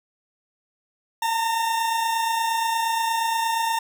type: tone pair together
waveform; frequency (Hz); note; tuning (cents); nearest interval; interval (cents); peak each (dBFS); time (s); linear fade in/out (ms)
40% pulse; 884.5 / 913; A5 / A#5; +9 / -36; minor second; 55; -30 / -21; 1.22-3.79; 5
effects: none